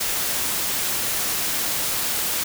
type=noise; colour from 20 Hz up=white; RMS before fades=-24 dBFS; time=0-2.44 s; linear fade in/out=10 ms; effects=none